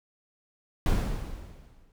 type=noise with exponential decay; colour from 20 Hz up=brown; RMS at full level=-21 dBFS; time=0.86-1.92 s; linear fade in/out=1 ms; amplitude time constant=230 ms; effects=none